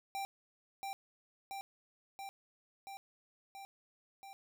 square tone with echo, 786 Hz, G5, 4 cents sharp, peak -38 dBFS, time 0.15-0.25 s, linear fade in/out 0 ms, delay 680 ms, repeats 6, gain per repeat -2 dB, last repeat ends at 4.33 s, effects none

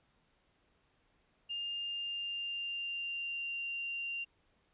sine tone with pitch glide, 2810 to 2775 Hz, F7 to F7, +10 to -12 cents, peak -36 dBFS, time 1.49-4.25 s, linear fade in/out 20 ms, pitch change -22 cents, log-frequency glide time 1.73-3.57 s, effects pink hiss -73 dBFS RMS until 4.73 s + resampled to 8000 Hz

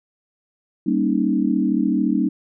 sine chord, Eb dominant seventh, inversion first, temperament equal, 196 / 233.1 / 277.2 / 311.1 Hz, G3 / Bb3 / Db4 / Eb4, 0 / 0 / 0 / 0 cents, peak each -22 dBFS, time 0.86-2.29 s, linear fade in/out 10 ms, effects none

